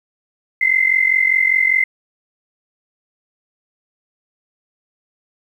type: tone pair together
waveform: sine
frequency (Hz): 2048 / 2093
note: C7 / C7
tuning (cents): -38 / 0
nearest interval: unison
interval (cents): 38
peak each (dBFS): -15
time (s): 0.61-1.84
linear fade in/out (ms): 5
effects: 8-bit